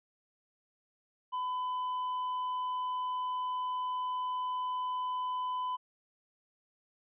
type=tone with hard clipping; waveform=sine; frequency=1005 Hz; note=B5; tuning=30 cents sharp; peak=-33 dBFS; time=1.32-5.77 s; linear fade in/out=20 ms; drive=3 dB; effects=resampled to 8000 Hz